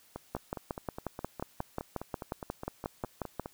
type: two click trains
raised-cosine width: 1 ms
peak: -24 / -19 dBFS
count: 17 / 18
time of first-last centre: 0.16-3.459 / 0.35-3.397 s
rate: 4.85 / 5.58 Hz
effects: white hiss -62 dBFS RMS until 3.53 s